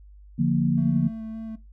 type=chord; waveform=sine; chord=Bb major; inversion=first; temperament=just; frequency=145.68 / 174.81 / 233.1 Hz; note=D3 / F3 / Bb3; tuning=-14 / +2 / 0 cents; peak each=-23 dBFS; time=0.38-1.09 s; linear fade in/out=20 ms
type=tone with vibrato; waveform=triangle; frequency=222.1 Hz; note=A3; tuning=16 cents sharp; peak=-30 dBFS; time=0.77-1.56 s; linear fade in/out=10 ms; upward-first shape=square; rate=3.5 Hz; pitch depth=9 cents each way
effects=noise-tail reverb RT60 0.2 s tail -18 dB re dry + added 50 Hz sine -45 dBFS peak until 1.72 s